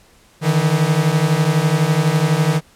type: beating tone pair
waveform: 45% pulse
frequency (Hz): 149.4 / 161.4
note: D3 / E3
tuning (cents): +30 / -36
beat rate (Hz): 12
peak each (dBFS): -17 / -16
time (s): 0.41-2.61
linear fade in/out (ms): 50
effects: pink hiss -51 dBFS RMS until 2.75 s + low-pass 12000 Hz 12 dB/octave